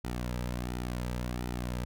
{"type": "tone with flanger", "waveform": "sawtooth", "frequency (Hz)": 61, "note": "B1", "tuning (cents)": -21, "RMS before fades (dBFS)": -35, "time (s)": [0.04, 1.85], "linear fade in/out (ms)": 5, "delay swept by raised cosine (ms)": [1.8, 2.8], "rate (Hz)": 1.4, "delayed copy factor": -0.55, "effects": []}